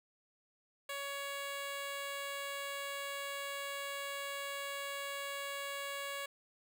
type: tone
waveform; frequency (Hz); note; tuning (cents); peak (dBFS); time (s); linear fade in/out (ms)
10% pulse; 560; C#5; +18; -31; 0.89-6.26; 5
effects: none